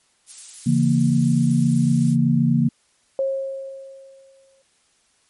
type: noise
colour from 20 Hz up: violet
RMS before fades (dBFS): -33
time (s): 0.26-2.17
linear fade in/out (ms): 50
type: chord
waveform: sine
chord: A# diminished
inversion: first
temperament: just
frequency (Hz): 139.85 / 167.82 / 233.1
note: C#3 / E3 / A#3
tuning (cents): +16 / +31 / 0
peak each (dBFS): -19 / -20 / -18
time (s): 0.66-2.69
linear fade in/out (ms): 10
type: tone with exponential decay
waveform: sine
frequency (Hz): 540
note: C#5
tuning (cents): -45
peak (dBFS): -17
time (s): 3.19-4.62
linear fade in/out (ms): 1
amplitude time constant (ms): 310
effects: white hiss -62 dBFS RMS until 5.29 s + MP3 48 kbps